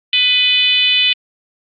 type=tone with frequency modulation; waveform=sine; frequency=3000 Hz; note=F#7; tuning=23 cents sharp; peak=-10 dBFS; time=0.13-1.13 s; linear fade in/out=2 ms; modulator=507 Hz; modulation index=1.3; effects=Opus 48 kbps